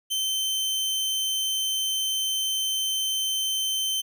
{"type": "tone", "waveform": "sawtooth", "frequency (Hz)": 3093, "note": "G7", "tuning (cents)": -24, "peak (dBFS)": -21, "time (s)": [0.1, 4.02], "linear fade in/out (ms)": 20, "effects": []}